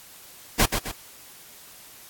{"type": "noise with echo", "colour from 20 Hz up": "pink", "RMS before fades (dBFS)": -18, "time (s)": [0.59, 0.66], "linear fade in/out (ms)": 10, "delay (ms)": 130, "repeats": 2, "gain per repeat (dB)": -7, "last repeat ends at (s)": 0.92, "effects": ["white hiss -47 dBFS RMS until 2.09 s", "AAC 64 kbps"]}